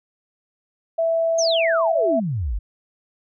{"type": "tone", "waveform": "sine", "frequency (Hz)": 659.3, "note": "E5", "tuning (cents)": 0, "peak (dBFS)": -17, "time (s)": [0.98, 2.2], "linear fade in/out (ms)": 10}
{"type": "exponential sweep", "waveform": "sine", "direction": "down", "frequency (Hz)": [6645, 43.65], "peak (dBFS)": -21, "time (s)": [1.38, 2.59], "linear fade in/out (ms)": 10}
{"effects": []}